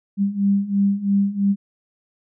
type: beating tone pair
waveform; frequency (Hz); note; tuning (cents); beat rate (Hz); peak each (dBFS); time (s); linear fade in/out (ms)
sine; 197.4 / 200.4; G3 / G3; +12 / +38; 3; -21 / -18; 0.17-1.56; 50
effects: none